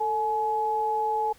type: tone pair together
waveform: sine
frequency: 444.8 / 848.7 Hz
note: A4 / G#5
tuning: +19 / +37 cents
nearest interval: major seventh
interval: 1118 cents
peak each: -30 / -24 dBFS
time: 0-1.33 s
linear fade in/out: 10 ms
effects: pink hiss -56 dBFS RMS until 1.38 s